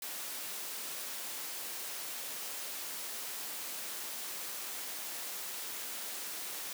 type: high-pass noise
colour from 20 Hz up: white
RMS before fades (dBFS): -41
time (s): 0.02-6.73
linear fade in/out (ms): 2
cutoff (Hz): 260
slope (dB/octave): 12
effects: none